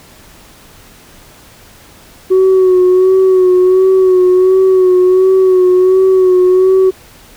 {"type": "tone with vibrato", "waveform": "sine", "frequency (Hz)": 371.8, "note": "F#4", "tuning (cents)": 8, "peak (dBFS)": -3, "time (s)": [2.3, 6.91], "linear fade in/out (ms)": 20, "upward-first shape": "sine", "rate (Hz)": 1.4, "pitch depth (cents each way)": 34, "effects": ["tanh soft clip ceiling -3 dBFS", "pink hiss -40 dBFS RMS until 7.36 s"]}